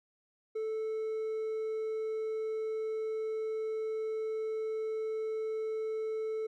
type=tone with hard clipping; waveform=triangle; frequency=438.7 Hz; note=A4; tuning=5 cents flat; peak=-33 dBFS; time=0.55-6.47 s; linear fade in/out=10 ms; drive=5 dB; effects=none